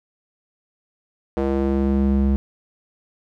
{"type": "tone with band-pass filter sweep", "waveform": "square", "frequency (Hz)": 68, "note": "C#2", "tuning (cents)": -33, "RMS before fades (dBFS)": -19, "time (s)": [1.37, 2.36], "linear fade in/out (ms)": 0, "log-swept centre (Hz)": [450, 150], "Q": 1.5, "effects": []}